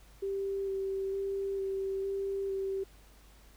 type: tone with vibrato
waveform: sine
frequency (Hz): 390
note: G4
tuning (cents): -9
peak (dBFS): -31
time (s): 0.22-2.84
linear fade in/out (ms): 10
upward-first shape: square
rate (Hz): 1.1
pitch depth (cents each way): 11
effects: added 50 Hz sine -56 dBFS peak until 3.56 s + pink hiss -61 dBFS RMS until 3.56 s